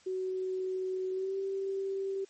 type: tone with pitch glide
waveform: sine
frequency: 373.9 to 388.7 Hz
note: F#4 to G4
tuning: +18 to -15 cents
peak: -31 dBFS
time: 0.06-2.25 s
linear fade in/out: 10 ms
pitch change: +67 cents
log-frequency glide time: 1.12-1.36 s
effects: white hiss -62 dBFS RMS until 2.29 s + MP3 32 kbps